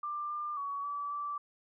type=tone with pitch steps; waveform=sine; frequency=1187 / 1196 / 1127 / 1152 / 1163 Hz; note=D6 / D6 / C#6 / D6 / D6; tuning=+18 / +31 / +28 / -34 / -17 cents; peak=-34 dBFS; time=0.03-1.38 s; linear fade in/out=5 ms; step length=270 ms; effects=none